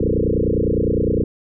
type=tone with frequency modulation; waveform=sine; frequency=261.6 Hz; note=C4; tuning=in tune; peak=-15 dBFS; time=0-1.24 s; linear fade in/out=5 ms; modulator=29.8 Hz; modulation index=7.7; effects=none